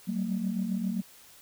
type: tone cluster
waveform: sine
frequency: 187.6 / 195.1 / 227.5 Hz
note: F#3 / G3 / A#3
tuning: +24 / -8 / -42 cents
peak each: -30 / -35 / -31 dBFS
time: 0.07-1.02 s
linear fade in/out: 20 ms
effects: tanh soft clip ceiling -20 dBFS + white hiss -54 dBFS RMS until 1.41 s